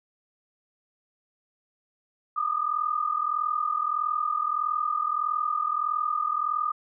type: tone pair together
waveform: sine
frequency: 1199.4 / 1241 Hz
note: D6 / D#6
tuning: +36 / -5 cents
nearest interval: minor second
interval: 59 cents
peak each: -27 dBFS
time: 2.36-6.72 s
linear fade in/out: 10 ms
effects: none